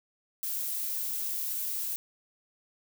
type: noise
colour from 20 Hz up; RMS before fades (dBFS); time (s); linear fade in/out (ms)
violet; -33; 0.43-1.96; 0
effects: none